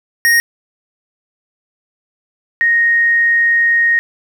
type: tone pair in turn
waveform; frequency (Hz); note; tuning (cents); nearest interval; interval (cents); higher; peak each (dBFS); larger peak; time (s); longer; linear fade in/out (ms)
square / sine; 1864.7 / 1864.7; A#6 / A#6; 0 / 0; unison; 0; neither; -9; neither; 0.25-0.4 / 2.61-3.99; second; 0
effects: 8-bit